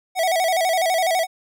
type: tone with vibrato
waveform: square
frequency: 698.5 Hz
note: F5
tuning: in tune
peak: -18 dBFS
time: 0.15-1.27 s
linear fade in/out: 50 ms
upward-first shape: square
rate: 12 Hz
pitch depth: 110 cents each way
effects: none